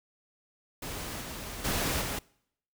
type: noise with level steps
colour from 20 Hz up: pink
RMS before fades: -38 / -40 / -30 / -34 dBFS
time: 0.82-2.19 s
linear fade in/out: 5 ms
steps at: 1.21 / 1.64 / 2.01 s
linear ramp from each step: 10 ms
effects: noise-tail reverb RT60 0.7 s tail -24 dB re dry